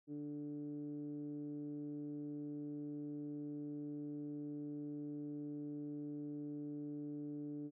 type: tone with low-pass filter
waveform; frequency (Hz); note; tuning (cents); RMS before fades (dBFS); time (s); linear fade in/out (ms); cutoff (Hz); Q
15% pulse; 146.83; D3; 0; -45; 0.07-7.71; 50; 330; 5.7
effects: none